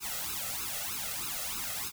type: noise with flanger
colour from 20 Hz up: white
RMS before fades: -36 dBFS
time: 0-1.92 s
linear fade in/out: 50 ms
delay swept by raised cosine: 0.76 to 1.56 ms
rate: 3.2 Hz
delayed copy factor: +1
effects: none